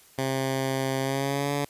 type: tone with pitch glide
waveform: 10% pulse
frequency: 133.5 to 143.08 Hz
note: C3 to D3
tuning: +35 to -45 cents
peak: -17 dBFS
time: 0.18-1.65 s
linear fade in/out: 5 ms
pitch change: +120 cents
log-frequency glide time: 1-1.53 s
effects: white hiss -55 dBFS RMS until 1.69 s + resampled to 32000 Hz